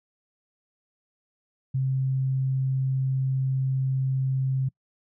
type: tone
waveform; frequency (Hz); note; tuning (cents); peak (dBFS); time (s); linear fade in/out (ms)
sine; 132.5; C3; +22; -22; 1.74-4.69; 10
effects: noise-tail reverb RT60 0.1 s tail -25 dB re dry